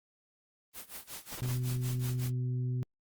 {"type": "noise with tremolo", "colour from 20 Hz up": "white", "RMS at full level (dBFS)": -42, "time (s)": [0.73, 2.31], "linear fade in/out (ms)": 50, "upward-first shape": "sine", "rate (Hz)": 5.4, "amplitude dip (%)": 90}
{"type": "noise bursts", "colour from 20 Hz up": "pink", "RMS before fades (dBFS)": -44, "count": 4, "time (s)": [1.32, 1.515], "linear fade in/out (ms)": 0, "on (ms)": 33, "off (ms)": 21}
{"type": "harmonic tone", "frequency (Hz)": 125.3, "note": "B2", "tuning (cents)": 25, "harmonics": [1, 2, 3], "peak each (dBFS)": [-30, -44, -49], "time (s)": [1.42, 2.83], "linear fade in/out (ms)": 0}
{"effects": ["Opus 32 kbps"]}